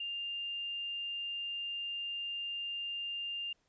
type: tone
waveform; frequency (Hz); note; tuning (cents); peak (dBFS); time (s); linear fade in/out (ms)
sine; 2800; F7; +4; -36; 0-3.53; 5
effects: pink hiss -75 dBFS RMS until 3.68 s + resampled to 16000 Hz